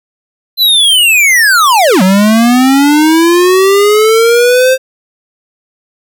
square linear two-way sweep, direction down then up, 4084 to 182.3 to 527 Hz, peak -5 dBFS, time 0.57-4.78 s, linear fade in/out 50 ms, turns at 2.02 s, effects none

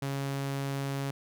sawtooth tone, 138.1 Hz, C#3, 6 cents flat, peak -27 dBFS, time 0.02-1.11 s, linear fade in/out 5 ms, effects none

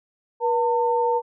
sine tone pair together, 481.3 / 903 Hz, B4 / A5, -45 / +45 cents, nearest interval major seventh, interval 1090 cents, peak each -21 dBFS, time 0.4-1.22 s, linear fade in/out 50 ms, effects none

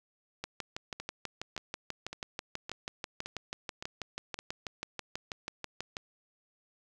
two click trains, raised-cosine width 0.2 ms, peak -19 / -22 dBFS, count 35 / 7, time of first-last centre 0.44-5.968 / 1-4.39 s, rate 6.15 / 1.77 Hz, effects none

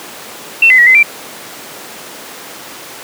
sine tone with pitch steps, 2698 / 2032 / 1919 / 2047 / 2353 Hz, E7 / B6 / A#6 / C7 / D7, +40 / +49 / +50 / -38 / +3 cents, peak -3 dBFS, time 0.62-1.03 s, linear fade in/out 5 ms, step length 82 ms, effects pink hiss -29 dBFS RMS until 3.03 s + high-pass 300 Hz 12 dB/octave

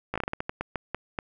slowing click train, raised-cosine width 0.5 ms, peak -14 dBFS, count 13, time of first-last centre 0.14-1.188 s, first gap 16 ms, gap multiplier 1.28, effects none

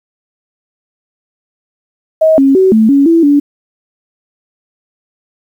sine tone with pitch steps, 635 / 272.2 / 378.3 / 219.8 / 279.2 / 332.1 / 287.4 Hz, D#5 / C#4 / F#4 / A3 / C#4 / E4 / D4, +35 / -31 / +38 / -2 / +13 / +13 / -37 cents, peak -4 dBFS, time 2.21-3.4 s, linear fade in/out 10 ms, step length 170 ms, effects 7-bit

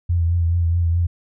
sine tone with vibrato, 85.1 Hz, F2, 44 cents flat, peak -15 dBFS, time 0.09-1.07 s, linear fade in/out 10 ms, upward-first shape triangle, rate 4.7 Hz, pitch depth 46 cents each way, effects none

